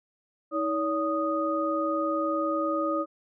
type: tone cluster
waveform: sine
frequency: 318.4 / 569 / 1241 Hz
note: D#4 / C#5 / D#6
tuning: +40 / +45 / -5 cents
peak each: -29 dBFS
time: 0.51-3.06 s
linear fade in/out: 50 ms
effects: none